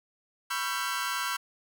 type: chord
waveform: sawtooth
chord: C# half-diminished seventh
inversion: third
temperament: equal with one note detuned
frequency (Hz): 987.8 / 1108.7 / 1352.5 / 1568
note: B5 / C#6 / E6 / G6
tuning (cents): 0 / 0 / +44 / 0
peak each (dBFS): -32 / -33 / -30 / -31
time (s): 0.5-1.37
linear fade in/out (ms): 10
effects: none